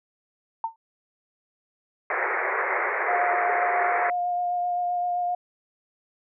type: tone with exponential decay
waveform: sine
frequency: 904 Hz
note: A5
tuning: 47 cents sharp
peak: -20 dBFS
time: 0.64-0.76 s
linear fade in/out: 2 ms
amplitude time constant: 24 ms
type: band-pass noise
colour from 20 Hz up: white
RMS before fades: -26 dBFS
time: 2.1-4.1 s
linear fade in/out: 2 ms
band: 360 to 2200 Hz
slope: 96 dB/octave
type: tone with vibrato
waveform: sine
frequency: 710 Hz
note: F5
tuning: 28 cents sharp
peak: -23 dBFS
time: 3.08-5.35 s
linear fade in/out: 5 ms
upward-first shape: sine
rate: 7.7 Hz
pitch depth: 13 cents each way
effects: none